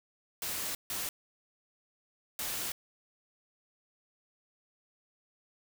white noise bursts at uneven times, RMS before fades -36 dBFS, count 3, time 0.42-0.75 / 0.9-1.09 / 2.39-2.72 s, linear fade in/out 2 ms, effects none

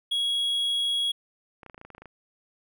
triangle tone, 3322 Hz, G#7, in tune, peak -22 dBFS, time 0.11-1.12 s, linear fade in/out 10 ms
clicks, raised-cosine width 0.5 ms, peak -30 dBFS, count 12, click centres 1.632 / 1.663 / 1.698 / 1.745 / 1.779 / 1.814 / 1.85 / 1.903 / 1.949 / 1.981 / 2.02 / 2.057 s
effects none

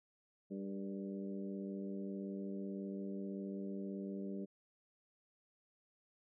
harmonic tone with a mistuned harmonic, 98.3 Hz, G2, 5 cents sharp, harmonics 2 / 3 / 4 / 5 / 6, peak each -42 / -48 / -48 / -54 / -55 dBFS, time 0.5-4.46 s, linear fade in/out 20 ms, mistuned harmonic 5, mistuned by -46 cents, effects none

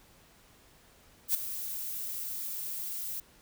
violet noise with ADSR envelope, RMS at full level -25 dBFS, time 1.28-3.2 s, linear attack 67 ms, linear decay 4 ms, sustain -12 dB, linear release 3 ms, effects pink hiss -60 dBFS RMS until 3.41 s

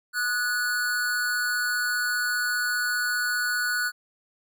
square tone with amplitude modulation, 1470 Hz, F#6, 12 cents flat, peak -22 dBFS, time 0.13-3.92 s, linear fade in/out 50 ms, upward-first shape sine, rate 235 Hz, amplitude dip 55%, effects none

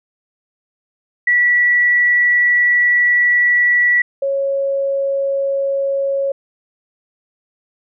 sine tone pair in turn, 1948 / 550.6 Hz, B6 / C#5, -24 / -12 cents, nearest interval octave + minor seventh, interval 2188 cents, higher first, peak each -10 / -15 dBFS, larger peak first, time 1.27-4.02 / 4.22-6.32 s, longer first, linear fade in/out 5 ms, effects none

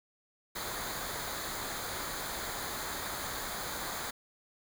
pink noise with comb filter, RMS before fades -38 dBFS, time 0.55-4.11 s, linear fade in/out 10 ms, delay 0.36 ms, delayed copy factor -0.65, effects none

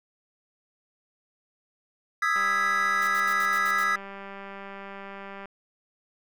triangle chord, E major seventh, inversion third, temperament equal, 1244.5 / 1318.5 / 1661.2 / 1975.5 Hz, D#6 / E6 / G#6 / B6, 0 / 0 / 0 / 0 cents, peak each -26 dBFS, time 2.22-3.96 s, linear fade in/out 5 ms
click train, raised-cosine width 0.5 ms, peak -26 dBFS, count 611, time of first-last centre 2.36-5.456 s, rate 197 Hz
white noise bursts, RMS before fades -42 dBFS, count 7, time 3.02-3.836 s, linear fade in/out 0 ms, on 54 ms, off 73 ms
effects none

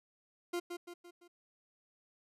40% pulse tone with echo, 349.2 Hz, F4, in tune, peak -33 dBFS, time 0.53-0.6 s, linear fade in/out 10 ms, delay 170 ms, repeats 4, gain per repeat -6 dB, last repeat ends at 1.28 s, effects resampled to 32000 Hz

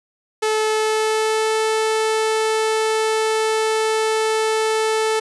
sawtooth tone with pitch glide, 434.1 to 438.9 Hz, A4 to A4, -23 to -4 cents, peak -13 dBFS, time 0.42-5.2 s, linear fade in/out 10 ms, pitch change +19 cents, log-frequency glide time 0.72-1.55 s, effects resampled to 24000 Hz + 9-bit

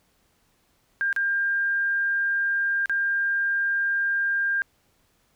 sine tone with dropouts, 1600 Hz, G6, 35 cents sharp, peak -21 dBFS, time 1.01-4.62 s, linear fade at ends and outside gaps 0 ms, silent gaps 1.128-1.163 / 2.858-2.896 s, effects pink hiss -66 dBFS RMS until 5.35 s

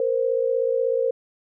sine tone pair together, 466.2 / 522.6 Hz, A#4 / C5, 0 / -2 cents, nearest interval major second, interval 198 cents, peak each -22 dBFS, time 0-1.11 s, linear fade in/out 2 ms, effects none

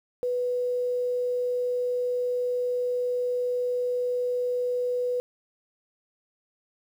sine tone, 493.9 Hz, B4, in tune, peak -24 dBFS, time 0.23-5.2 s, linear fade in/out 0 ms, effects 9-bit

